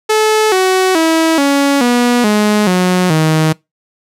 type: tone with pitch steps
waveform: sawtooth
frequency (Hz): 432.7 / 374.5 / 324.2 / 280.6 / 242.8 / 210.2 / 181.93 / 157.47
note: A4 / F#4 / E4 / C#4 / B3 / G#3 / F#3 / D#3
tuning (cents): -29 / +21 / -29 / +21 / -29 / +21 / -29 / +21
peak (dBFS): -5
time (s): 0.09-3.53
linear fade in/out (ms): 10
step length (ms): 430
effects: noise-tail reverb RT60 0.2 s tail -24 dB re dry + low-pass 12000 Hz 12 dB/octave